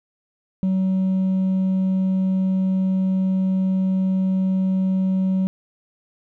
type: tone with hard clipping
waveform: triangle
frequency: 188.8 Hz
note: F#3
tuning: 35 cents sharp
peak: -16 dBFS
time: 0.63-5.47 s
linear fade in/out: 0 ms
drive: 1 dB
effects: none